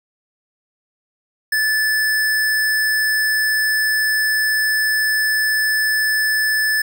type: tone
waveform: square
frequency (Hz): 1741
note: A6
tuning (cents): -19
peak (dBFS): -16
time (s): 1.52-6.82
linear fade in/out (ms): 5
effects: none